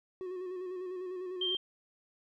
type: tone with vibrato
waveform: triangle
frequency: 366.8 Hz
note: F#4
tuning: 15 cents flat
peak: -35 dBFS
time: 0.21-1.55 s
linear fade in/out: 0 ms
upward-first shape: square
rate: 10 Hz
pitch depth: 34 cents each way
type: tone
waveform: sine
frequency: 3163 Hz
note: G7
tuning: 15 cents sharp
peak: -30 dBFS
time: 1.41-1.57 s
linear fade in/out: 5 ms
effects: none